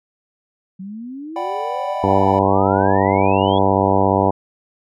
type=exponential sweep; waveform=sine; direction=up; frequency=183.5 to 3407 Hz; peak=-28 dBFS; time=0.79-3.59 s; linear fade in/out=10 ms
type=chord; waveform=triangle; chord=G major seventh; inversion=second; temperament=equal; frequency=587.3 / 740 / 784 / 987.8 Hz; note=D5 / F#5 / G5 / B5; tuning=0 / 0 / 0 / 0 cents; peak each=-25 dBFS; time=1.36-2.39 s; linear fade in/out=2 ms
type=harmonic tone; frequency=97.2 Hz; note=G2; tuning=14 cents flat; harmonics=1 / 2 / 3 / 4 / 5 / 6 / 7 / 8 / 9 / 10; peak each=-22 / -22 / -22 / -22 / -22 / -22 / -22 / -22 / -22 / -22 dBFS; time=2.03-4.31 s; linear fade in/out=10 ms
effects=none